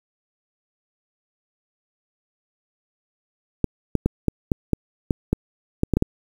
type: clicks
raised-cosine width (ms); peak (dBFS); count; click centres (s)
3; -5; 12; 3.643 / 3.953 / 4.06 / 4.283 / 4.518 / 4.733 / 5.108 / 5.33 / 5.834 / 5.937 / 5.97 / 6.024
effects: 7-bit